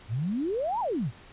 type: exponential two-way sweep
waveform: sine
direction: up then down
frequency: 99.1 to 1001 to 99.1 Hz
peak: -26 dBFS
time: 0.08-1.12 s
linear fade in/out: 50 ms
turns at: 0.8 s
effects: pink hiss -51 dBFS RMS until 1.32 s + resampled to 8000 Hz